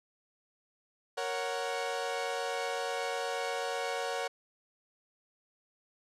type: chord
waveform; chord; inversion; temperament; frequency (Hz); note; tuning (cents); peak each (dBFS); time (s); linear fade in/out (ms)
sawtooth; F# major; first; equal; 466.2 / 554.4 / 740; A#4 / C#5 / F#5; 0 / 0 / 0; -33; 1.17-4.28; 10
effects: low-pass 8000 Hz 12 dB/octave